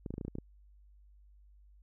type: clicks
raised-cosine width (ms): 3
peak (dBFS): -26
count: 9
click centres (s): 0.062 / 0.106 / 0.14 / 0.181 / 0.212 / 0.25 / 0.281 / 0.354 / 0.385
effects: added 50 Hz sine -57 dBFS peak until 1.82 s